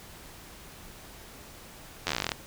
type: slowing click train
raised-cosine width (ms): 0.2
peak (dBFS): -10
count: 15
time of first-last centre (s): 2.07-2.318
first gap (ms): 11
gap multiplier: 1.07
effects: pink hiss -48 dBFS RMS until 2.46 s